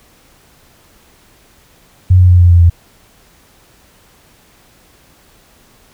sine tone with pitch steps, 91.7 / 90.39 / 89.09 / 87.81 / 86.55 / 85.31 Hz, F#2 / F#2 / F2 / F2 / F2 / F2, -15 / -40 / +35 / +10 / -15 / -40 cents, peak -3 dBFS, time 2.1-2.7 s, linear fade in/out 10 ms, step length 100 ms, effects pink hiss -48 dBFS RMS until 5.93 s

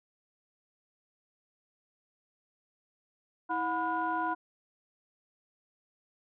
sine tone cluster, 324.7 / 727 / 994 / 1440 Hz, E4 / F#5 / B5 / F#6, -26 / -31 / +11 / -47 cents, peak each -36 / -34 / -31 / -36 dBFS, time 3.49-4.35 s, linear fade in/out 20 ms, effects tanh soft clip ceiling -20 dBFS

